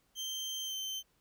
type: tone with pitch glide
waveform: 30% pulse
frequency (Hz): 3136 to 3102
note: G7 to G7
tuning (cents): 0 to -19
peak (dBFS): -34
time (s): 0.15-1.03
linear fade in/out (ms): 50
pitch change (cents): -19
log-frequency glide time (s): 0.63-0.74
effects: pink hiss -73 dBFS RMS until 1.2 s